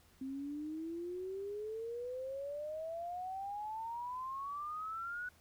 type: exponential sweep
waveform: sine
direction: up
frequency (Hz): 261.6 to 1487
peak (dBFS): -39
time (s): 0.21-5.29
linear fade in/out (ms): 5
effects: added 81 Hz sine -69 dBFS peak until 5.4 s + pink hiss -67 dBFS RMS until 5.4 s